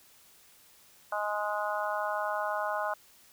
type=harmonic tone; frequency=208.6 Hz; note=G#3; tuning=8 cents sharp; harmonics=3 / 4 / 5 / 6 / 7; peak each=-34 / -35 / -36 / -37 / -37 dBFS; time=1.12-2.94 s; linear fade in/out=5 ms; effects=white hiss -59 dBFS RMS until 3.32 s